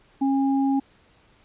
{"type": "tone pair together", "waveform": "sine", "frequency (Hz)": [272.3, 816], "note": ["C#4", "G#5"], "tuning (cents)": [-31, -31], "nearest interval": "octave + perfect fifth", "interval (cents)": 1900, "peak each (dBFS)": [-19, -28], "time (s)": [0.21, 0.8], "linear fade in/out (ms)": 10, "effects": ["pink hiss -58 dBFS RMS until 1.44 s", "resampled to 8000 Hz"]}